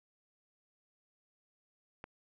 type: click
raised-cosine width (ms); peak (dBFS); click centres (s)
0.5; -29; 2.041
effects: none